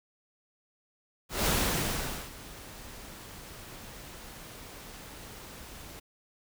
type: noise with ADSR envelope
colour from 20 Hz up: pink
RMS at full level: -26 dBFS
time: 1.29-6 s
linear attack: 170 ms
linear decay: 840 ms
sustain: -20 dB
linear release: 11 ms
effects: none